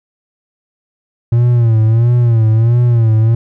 triangle tone with vibrato, 115.6 Hz, A#2, 14 cents flat, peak -5 dBFS, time 1.32-3.35 s, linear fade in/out 5 ms, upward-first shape sine, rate 1.5 Hz, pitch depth 92 cents each way, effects none

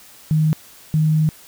sine tone bursts at uneven times, 155.56 Hz, D#3, in tune, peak -13 dBFS, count 2, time 0.31-0.53 / 0.94-1.29 s, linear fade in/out 0 ms, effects white hiss -45 dBFS RMS until 1.47 s

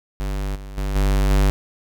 square tone with level steps, 49 Hz, G1, in tune, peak -23 / -33 / -22 / -16 / -14 dBFS, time 0.2-1.5 s, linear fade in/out 0 ms, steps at 0.55 / 0.77 / 0.95 / 1.3 s, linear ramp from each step 10 ms, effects none

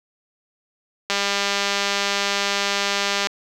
click train, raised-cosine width 0.2 ms, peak -4 dBFS, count 435, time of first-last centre 1.1-3.27 s, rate 200 Hz, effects high-pass 200 Hz 12 dB/octave + 7-bit

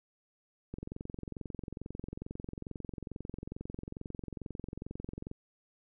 click train, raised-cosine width 3 ms, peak -27 dBFS, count 103, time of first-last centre 0.74-5.314 s, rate 22.3 Hz, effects none

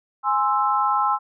sine chord, Ab augmented, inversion none, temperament equal, 830.6 / 1046.5 / 1318.5 Hz, Ab5 / C6 / E6, 0 / 0 / 0 cents, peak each -22 dBFS, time 0.23-1.19 s, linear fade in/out 50 ms, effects none

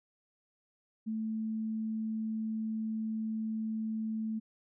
sine tone, 220 Hz, A3, in tune, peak -32 dBFS, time 1.06-4.4 s, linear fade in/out 20 ms, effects none

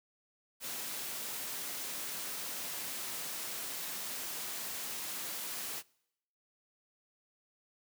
white noise, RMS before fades -40 dBFS, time 0.6-5.83 s, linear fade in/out 50 ms, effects noise-tail reverb RT60 0.8 s tail -25 dB re dry + high-pass 150 Hz 12 dB/octave

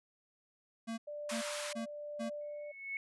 square tone bursts, 227.1 Hz, A#3, 45 cents flat, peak -38 dBFS, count 4, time 0.87-2.3 s, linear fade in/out 20 ms, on 110 ms, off 330 ms
sine tone with tremolo, 590 Hz, D5, 8 cents sharp, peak -39 dBFS, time 1.07-2.72 s, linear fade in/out 10 ms, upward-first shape triangle, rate 1 Hz, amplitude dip 40%
pink high-pass noise, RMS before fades -41 dBFS, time 1.29-1.73 s, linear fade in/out 5 ms, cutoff 950 Hz, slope 48 dB/octave
sine tone with exponential growth, 2202 Hz, C#7, 12 cents flat, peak -34 dBFS, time 2.41-2.97 s, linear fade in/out 1 ms, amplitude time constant 120 ms
effects resampled to 24000 Hz

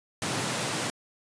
pink high-pass noise, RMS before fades -30 dBFS, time 0.22-0.9 s, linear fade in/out 0 ms, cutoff 100 Hz, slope 96 dB/octave, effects resampled to 22050 Hz

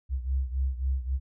sine beating tone pair, 64.9 / 68.6 Hz, C2 / C#2, -13 / -17 cents, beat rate 3.7 Hz, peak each -27 / -31 dBFS, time 0.09-1.2 s, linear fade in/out 50 ms, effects none

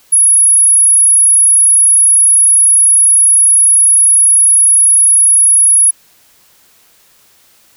sine tone, 10490 Hz, E9, 10 cents flat, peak -4 dBFS, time 0.12-5.91 s, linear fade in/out 10 ms, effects white hiss -48 dBFS RMS until 7.76 s

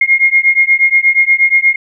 sine beating tone pair, 2136 / 2144.4 Hz, C7 / C7, +35 / +42 cents, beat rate 8.4 Hz, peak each -10 dBFS, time 0.01-1.76 s, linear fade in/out 5 ms, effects none

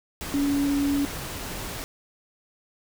sine tone in noise, 282.7 Hz, C#4, 34 cents sharp, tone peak -21 dBFS, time 0.34-1.05 s, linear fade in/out 0 ms, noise pink, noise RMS -34 dBFS, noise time 0.21-1.84 s, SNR +10 dB, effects none

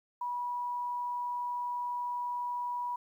sine tone, 974 Hz, B5, 24 cents flat, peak -32 dBFS, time 0.21-2.96 s, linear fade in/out 5 ms, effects 11-bit

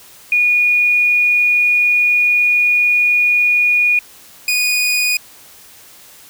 sine / sawtooth tone pair in turn, 2449 / 2469 Hz, D#7 / D#7, -28 / -14 cents, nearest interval unison, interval 14 cents, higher second, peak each -10 dBFS, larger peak neither, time 0.32-3.99 / 4.48-5.17 s, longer first, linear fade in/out 2 ms, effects white hiss -42 dBFS RMS until 6.29 s

